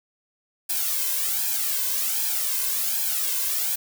blue noise with flanger, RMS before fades -25 dBFS, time 0.69-3.76 s, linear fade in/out 10 ms, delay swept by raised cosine 1.2 to 1.96 ms, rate 1.3 Hz, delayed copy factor +0.9, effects none

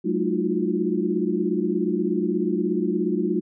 sine tone cluster, 187.8 / 216.2 / 307.9 / 345.2 / 362 Hz, F#3 / A3 / D#4 / F4 / F#4, +26 / -30 / -18 / -20 / -38 cents, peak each -27 dBFS, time 0.04-3.41 s, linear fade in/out 20 ms, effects none

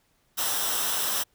white noise with comb filter, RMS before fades -27 dBFS, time 0.37-1.24 s, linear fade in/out 20 ms, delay 0.44 ms, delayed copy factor -0.6, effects pink hiss -68 dBFS RMS until 1.34 s

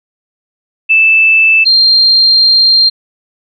sine tone pair in turn, 2637 / 4186 Hz, E7 / C8, 0 / 0 cents, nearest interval minor sixth, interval 800 cents, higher second, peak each -4 dBFS, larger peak neither, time 0.89-1.65 / 1.65-2.9 s, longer second, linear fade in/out 20 ms, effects none

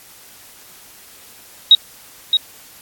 sine tone with echo, 3797 Hz, A#7, 31 cents sharp, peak -3 dBFS, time 1.71-1.75 s, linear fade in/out 2 ms, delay 620 ms, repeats 1, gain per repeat -7 dB, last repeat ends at 2.37 s, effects white hiss -43 dBFS RMS until 2.81 s + AAC 64 kbps

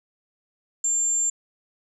sine tone, 7320 Hz, A#8, 32 cents flat, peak -20 dBFS, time 0.84-1.3 s, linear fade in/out 5 ms, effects none

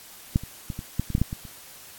clicks, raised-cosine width 5 ms, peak -7 / -24 / -18 / -20 / -11 / -19 / -8 / -18 / -8 / -18 / -29 dBFS, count 11, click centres 0.359 / 0.436 / 0.702 / 0.791 / 0.996 / 1.103 / 1.151 / 1.181 / 1.216 / 1.329 / 1.452 s, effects white hiss -46 dBFS RMS until 1.98 s + AAC 64 kbps

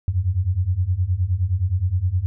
sine beating tone pair, 86 / 95.6 Hz, F2 / G2, -26 / -43 cents, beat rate 9.6 Hz, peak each -22 / -20 dBFS, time 0.08-2.26 s, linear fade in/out 0 ms, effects none

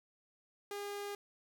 sawtooth tone, 406.4 Hz, G#4, 38 cents flat, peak -36 dBFS, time 0.71-1.15 s, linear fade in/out 2 ms, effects 11-bit

